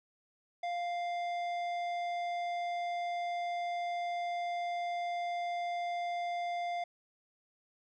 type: tone with tanh clipping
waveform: sine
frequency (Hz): 698.5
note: F5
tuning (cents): 0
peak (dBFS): -35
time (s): 0.63-6.84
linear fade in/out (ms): 5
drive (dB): 12
effects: none